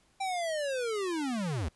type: linear sweep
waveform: square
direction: down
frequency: 789 to 65.41 Hz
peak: -31 dBFS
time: 0.2-1.69 s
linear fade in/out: 10 ms
effects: pink hiss -67 dBFS RMS until 1.75 s + resampled to 24000 Hz